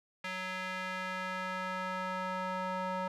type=tone with band-pass filter sweep; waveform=square; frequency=185.5 Hz; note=F#3; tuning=5 cents sharp; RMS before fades=-37 dBFS; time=0.24-3.08 s; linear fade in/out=5 ms; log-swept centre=2100 to 950 Hz; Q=1.5; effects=none